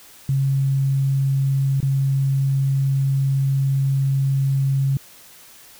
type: tone with dropouts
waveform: sine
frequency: 136.2 Hz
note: C#3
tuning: 30 cents flat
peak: -16 dBFS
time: 0.29-4.97 s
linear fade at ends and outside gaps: 2 ms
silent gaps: 1.804-1.828 s
effects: white hiss -46 dBFS RMS until 5.79 s